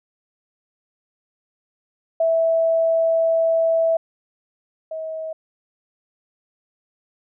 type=tone pair in turn; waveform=sine; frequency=656 / 638.4 Hz; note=E5 / D#5; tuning=-9 / +44 cents; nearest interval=unison; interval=47 cents; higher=first; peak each=-15 / -26 dBFS; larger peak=first; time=2.2-3.97 / 4.91-5.33 s; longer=first; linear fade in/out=5 ms; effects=none